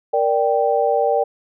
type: chord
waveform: sine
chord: G minor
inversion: first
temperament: equal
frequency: 466.2 / 587.3 / 784 Hz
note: Bb4 / D5 / G5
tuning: 0 / 0 / 0 cents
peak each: -19 dBFS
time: 0.13-1.24 s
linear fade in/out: 10 ms
effects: none